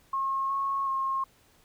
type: tone with pitch steps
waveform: sine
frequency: 1080 / 1095 / 1074 Hz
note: C#6 / C#6 / C6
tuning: -45 / -22 / +45 cents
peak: -26 dBFS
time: 0.13-1.24 s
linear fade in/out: 5 ms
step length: 370 ms
effects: pink hiss -62 dBFS RMS until 1.64 s